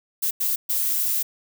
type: noise bursts at uneven times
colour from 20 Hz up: violet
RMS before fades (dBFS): -23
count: 3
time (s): 0.22-0.31 / 0.4-0.56 / 0.69-1.23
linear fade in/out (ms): 10
effects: none